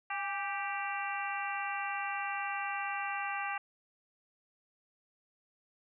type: harmonic tone with a mistuned harmonic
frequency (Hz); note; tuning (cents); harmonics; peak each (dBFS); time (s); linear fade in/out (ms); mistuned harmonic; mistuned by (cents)
391.6; G4; -2; 2 / 3 / 4 / 5 / 6 / 7; -38 / -40 / -41 / -42 / -43 / -43; 0.1-3.58; 5; 2; +52
effects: none